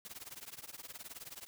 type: noise with tremolo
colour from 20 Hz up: white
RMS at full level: -45 dBFS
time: 0.05-1.47 s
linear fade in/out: 0 ms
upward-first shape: triangle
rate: 19 Hz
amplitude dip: 100%
effects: none